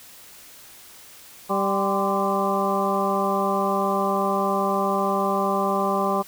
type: harmonic tone with a mistuned harmonic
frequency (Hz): 196.1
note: G3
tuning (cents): +1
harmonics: 1 / 2 / 3 / 4 / 5 / 6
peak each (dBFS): -27 / -27 / -27 / -27 / -27 / -27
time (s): 1.49-6.23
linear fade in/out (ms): 20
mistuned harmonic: 5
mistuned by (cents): +83
effects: white hiss -46 dBFS RMS until 6.27 s